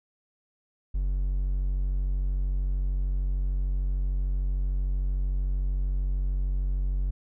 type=tone; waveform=triangle; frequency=46.62 Hz; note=F#1; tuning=14 cents sharp; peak=-22 dBFS; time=0.94-7.11 s; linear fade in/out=10 ms; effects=none